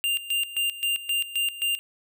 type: tone with tremolo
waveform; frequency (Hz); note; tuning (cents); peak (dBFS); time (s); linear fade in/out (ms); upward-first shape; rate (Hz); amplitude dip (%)
square; 2794; F7; 0; -23; 0.04-1.79; 0; square; 3.8; 80
effects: none